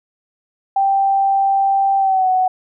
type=tone with pitch glide; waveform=sine; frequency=784 to 744.3 Hz; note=G5 to F#5; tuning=0 to +10 cents; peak=-12 dBFS; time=0.76-2.48 s; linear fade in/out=5 ms; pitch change=-90 cents; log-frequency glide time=1.98-2.28 s; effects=none